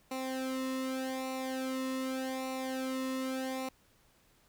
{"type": "tone with flanger", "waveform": "sawtooth", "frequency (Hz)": 261.6, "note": "C4", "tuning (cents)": 0, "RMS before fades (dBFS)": -36, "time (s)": [0.11, 3.69], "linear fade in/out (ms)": 5, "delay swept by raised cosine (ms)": [0.61, 1.32], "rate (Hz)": 0.84, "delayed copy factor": -0.8, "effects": ["pink hiss -67 dBFS RMS until 4.48 s"]}